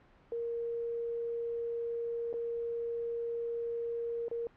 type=tone with dropouts; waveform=sine; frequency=467.3 Hz; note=A#4; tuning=4 cents sharp; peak=-33 dBFS; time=0.32-4.47 s; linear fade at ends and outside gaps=1 ms; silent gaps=2.329-2.339 / 4.283-4.313 s; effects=pink hiss -62 dBFS RMS until 4.56 s + low-pass 2000 Hz 12 dB/octave